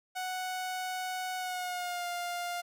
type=tone with pitch glide; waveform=sawtooth; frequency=740 to 702.1 Hz; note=F#5 to F5; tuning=0 to +9 cents; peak=-30 dBFS; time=0.15-2.62 s; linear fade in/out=20 ms; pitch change=-91 cents; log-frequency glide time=1.37-2.07 s; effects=none